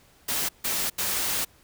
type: noise bursts at uneven times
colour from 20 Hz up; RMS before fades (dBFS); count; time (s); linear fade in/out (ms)
white; -27; 3; 0.28-0.49 / 0.64-0.9 / 0.98-1.45; 10
effects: pink hiss -58 dBFS RMS until 1.63 s